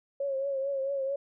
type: tone with vibrato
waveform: sine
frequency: 547 Hz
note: C#5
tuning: 23 cents flat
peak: -28 dBFS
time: 0.2-1.16 s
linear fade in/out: 5 ms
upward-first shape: triangle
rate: 4.5 Hz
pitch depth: 57 cents each way
effects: none